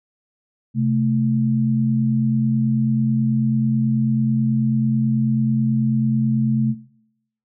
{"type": "tone pair together", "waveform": "sine", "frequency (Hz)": [130.81, 220], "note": ["C3", "A3"], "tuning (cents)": [0, 0], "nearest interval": "major sixth", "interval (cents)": 900, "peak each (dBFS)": -19, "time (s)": [0.74, 6.75], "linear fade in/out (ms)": 50, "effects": ["noise-tail reverb RT60 0.8 s tail -21 dB re dry"]}